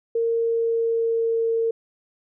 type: tone with pitch glide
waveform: sine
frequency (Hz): 460.3 to 455.8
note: A#4 to A#4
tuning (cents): -22 to -39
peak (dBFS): -19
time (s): 0.15-1.71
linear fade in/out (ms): 5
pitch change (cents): -17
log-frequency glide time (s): 0.37-1.51
effects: none